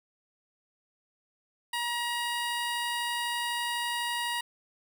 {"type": "tone", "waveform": "15% pulse", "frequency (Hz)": 952, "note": "A#5", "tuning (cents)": 36, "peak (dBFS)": -23, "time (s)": [1.73, 4.41], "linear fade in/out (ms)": 5, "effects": []}